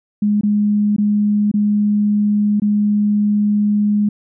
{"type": "tone with dropouts", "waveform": "sine", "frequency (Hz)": 207.7, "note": "G#3", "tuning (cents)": 0, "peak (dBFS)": -12, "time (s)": [0.22, 4.09], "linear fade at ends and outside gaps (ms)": 5, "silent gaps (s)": [[0.411, 0.433], [0.964, 0.982], [1.515, 1.539], [2.599, 2.619]], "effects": []}